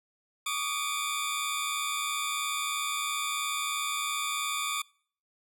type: tone cluster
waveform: 20% pulse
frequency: 1139 / 1219 / 3520 Hz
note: C#6 / D#6 / A7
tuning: +47 / -36 / 0 cents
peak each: -29 dBFS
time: 0.46-4.82 s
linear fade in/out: 5 ms
effects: noise-tail reverb RT60 0.5 s tail -24 dB re dry

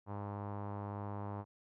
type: tone with low-pass filter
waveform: sawtooth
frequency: 101.8 Hz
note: G#2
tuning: 34 cents flat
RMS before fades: -42 dBFS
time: 0.06-1.45 s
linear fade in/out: 50 ms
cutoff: 970 Hz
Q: 2.9
effects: none

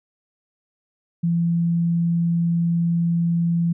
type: tone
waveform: sine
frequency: 169.4 Hz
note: E3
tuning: 48 cents sharp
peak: -17 dBFS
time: 1.23-3.73 s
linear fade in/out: 10 ms
effects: none

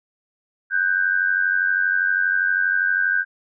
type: tone pair together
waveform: sine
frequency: 1499.5 / 1592 Hz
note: F#6 / G6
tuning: +23 / +26 cents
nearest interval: minor second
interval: 103 cents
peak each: -21 / -19 dBFS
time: 0.7-3.25 s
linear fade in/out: 50 ms
effects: none

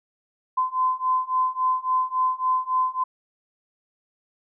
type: beating tone pair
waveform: sine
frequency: 1024 / 1027.6 Hz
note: C6 / C6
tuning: -38 / -32 cents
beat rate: 3.6 Hz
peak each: -24 / -23 dBFS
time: 0.57-3.04 s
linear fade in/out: 10 ms
effects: none

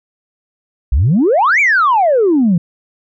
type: exponential two-way sweep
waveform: sine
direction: up then down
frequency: 55 to 2388 to 161.4 Hz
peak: -7 dBFS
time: 0.92-2.58 s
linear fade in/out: 5 ms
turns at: 1.6 s
effects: tanh soft clip ceiling -5 dBFS

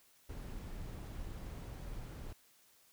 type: noise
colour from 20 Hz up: brown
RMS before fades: -45 dBFS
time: 0.29-2.33 s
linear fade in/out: 5 ms
effects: white hiss -67 dBFS RMS until 2.92 s

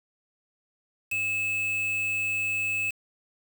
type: tone with quantisation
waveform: triangle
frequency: 2600 Hz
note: E7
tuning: 24 cents flat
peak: -24 dBFS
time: 1.11-2.91 s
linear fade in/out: 10 ms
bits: 6
effects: none

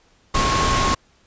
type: tone in noise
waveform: sine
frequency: 1087 Hz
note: C#6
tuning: 34 cents flat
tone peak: -20 dBFS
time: 0.34-0.95 s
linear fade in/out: 10 ms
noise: pink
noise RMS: -20 dBFS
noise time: 0.34-0.95 s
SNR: -3 dB
effects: pink hiss -58 dBFS RMS until 1.26 s + resampled to 16000 Hz

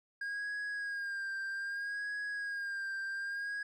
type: tone with vibrato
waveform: triangle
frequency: 1622 Hz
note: G#6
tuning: 41 cents flat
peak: -34 dBFS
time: 0.21-3.63 s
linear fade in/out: 5 ms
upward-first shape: sine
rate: 0.63 Hz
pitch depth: 45 cents each way
effects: resampled to 24000 Hz

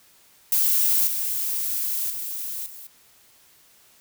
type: noise with level steps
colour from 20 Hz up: violet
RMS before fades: -20 / -26 / -31 / -41 dBFS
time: 0.52-2.87 s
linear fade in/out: 2 ms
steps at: 1.07 / 2.1 / 2.66 s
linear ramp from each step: 2 ms
effects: white hiss -56 dBFS RMS until 4 s

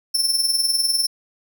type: tone with tremolo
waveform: sawtooth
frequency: 5360 Hz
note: E8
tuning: 28 cents sharp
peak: -12 dBFS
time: 0.14-1.07 s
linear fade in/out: 10 ms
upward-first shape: triangle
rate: 20 Hz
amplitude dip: 70%
effects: none

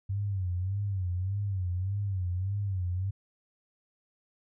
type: tone with vibrato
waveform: sine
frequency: 95.2 Hz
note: F#2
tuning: 50 cents sharp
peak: -28 dBFS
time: 0.09-3.11 s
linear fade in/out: 10 ms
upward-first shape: sine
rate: 1.7 Hz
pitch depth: 120 cents each way
effects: none

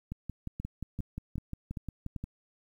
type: two click trains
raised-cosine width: 5 ms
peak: -24 / -24 dBFS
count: 13 / 5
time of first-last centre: 0.12-2.24 / 0.6-2.163 s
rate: 5.66 / 2.56 Hz
effects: 10-bit

